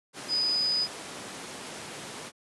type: tone in noise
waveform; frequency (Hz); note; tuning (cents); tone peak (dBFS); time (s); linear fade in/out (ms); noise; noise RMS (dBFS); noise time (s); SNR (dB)
sine; 4981; D#8; +1; -24; 0.28-0.88; 50; pink; -39; 0.13-2.32; +12
effects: high-pass 200 Hz 12 dB/octave + resampled to 24000 Hz